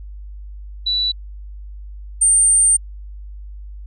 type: tone pair in turn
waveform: sine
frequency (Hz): 3951 / 8821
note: B7 / C#9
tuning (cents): 0 / -10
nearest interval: octave + major second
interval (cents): 1390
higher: second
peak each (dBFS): -16 / -10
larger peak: second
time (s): 0.86-1.12 / 2.21-2.77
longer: second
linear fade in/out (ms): 10
effects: added 50 Hz sine -31 dBFS peak until 3.86 s